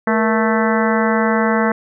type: harmonic tone with a mistuned harmonic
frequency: 220 Hz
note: A3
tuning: in tune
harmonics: 1 / 2 / 3 / 4 / 5 / 6 / 7 / 8 / 9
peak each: -17 / -20 / -22 / -23 / -24 / -25 / -25 / -26 / -27 dBFS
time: 0.07-1.72 s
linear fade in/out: 2 ms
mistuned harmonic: 2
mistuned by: +110 cents
effects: none